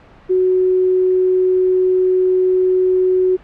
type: tone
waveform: sine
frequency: 370 Hz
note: F#4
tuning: in tune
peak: -11 dBFS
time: 0.29-3.37 s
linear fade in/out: 20 ms
effects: pink hiss -44 dBFS RMS until 3.43 s + low-pass 2000 Hz 12 dB/octave